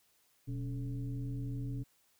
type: tone with frequency modulation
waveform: sine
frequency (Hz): 123.47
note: B2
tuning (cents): 0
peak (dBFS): -35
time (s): 0.47-1.84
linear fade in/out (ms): 20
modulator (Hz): 157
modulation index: 0.82
effects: white hiss -71 dBFS RMS until 2.19 s